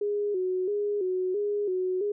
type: tone with vibrato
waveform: sine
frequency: 390 Hz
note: G4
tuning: 9 cents flat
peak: -25 dBFS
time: 0.01-2.12 s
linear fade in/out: 5 ms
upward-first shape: square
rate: 1.5 Hz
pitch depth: 95 cents each way
effects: none